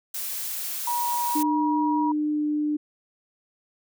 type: noise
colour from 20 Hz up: blue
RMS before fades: -31 dBFS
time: 0.14-1.43 s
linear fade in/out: 5 ms
type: tone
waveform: sine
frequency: 958 Hz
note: A#5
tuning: 47 cents sharp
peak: -24 dBFS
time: 0.87-2.12 s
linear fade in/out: 5 ms
type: tone with pitch glide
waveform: sine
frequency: 300.8 to 299.1 Hz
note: D4 to D4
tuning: +42 to +32 cents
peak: -22 dBFS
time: 1.35-2.77 s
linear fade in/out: 10 ms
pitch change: -10 cents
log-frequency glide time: 2.31-2.42 s
effects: none